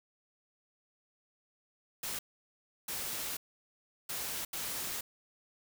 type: noise bursts at uneven times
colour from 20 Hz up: white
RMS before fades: -38 dBFS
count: 4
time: 2.03-2.19 / 2.88-3.37 / 4.09-4.45 / 4.53-5.01 s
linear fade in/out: 5 ms
effects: none